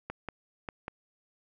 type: clicks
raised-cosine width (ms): 0.5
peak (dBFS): -21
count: 4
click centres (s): 0.1 / 0.287 / 0.688 / 0.881
effects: none